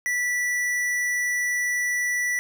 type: tone with tanh clipping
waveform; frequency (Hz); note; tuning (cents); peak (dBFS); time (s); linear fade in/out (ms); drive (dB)
triangle; 1962; B6; -12; -24; 0.06-2.39; 0; 18
effects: none